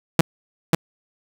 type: tone with echo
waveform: sawtooth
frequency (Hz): 164.81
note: E3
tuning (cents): 0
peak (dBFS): -6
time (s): 0.19-0.21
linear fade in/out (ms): 2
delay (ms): 540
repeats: 1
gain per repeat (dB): -3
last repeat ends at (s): 0.75
effects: 7-bit